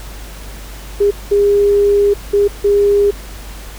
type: tone bursts at uneven times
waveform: sine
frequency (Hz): 406.1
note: G#4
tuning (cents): -39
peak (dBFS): -8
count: 4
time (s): 1-1.11 / 1.31-2.14 / 2.33-2.48 / 2.64-3.11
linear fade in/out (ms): 10
effects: added 50 Hz sine -29 dBFS peak until 3.78 s + pink hiss -35 dBFS RMS until 3.78 s